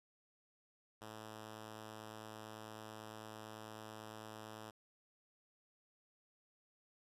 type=tone; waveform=5% pulse; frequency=109 Hz; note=A2; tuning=16 cents flat; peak=-38 dBFS; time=1.01-4.71 s; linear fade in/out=10 ms; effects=resampled to 32000 Hz

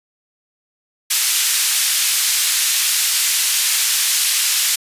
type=band-pass noise; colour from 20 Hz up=white; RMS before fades=-17 dBFS; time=1.1-4.76 s; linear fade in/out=10 ms; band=2200 to 11000 Hz; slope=12 dB/octave; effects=resampled to 32000 Hz

